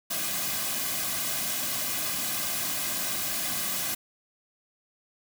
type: noise with comb filter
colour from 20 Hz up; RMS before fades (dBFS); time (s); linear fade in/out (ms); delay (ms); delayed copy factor
white; -30; 0.1-3.95; 10; 2.2; -0.65
effects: none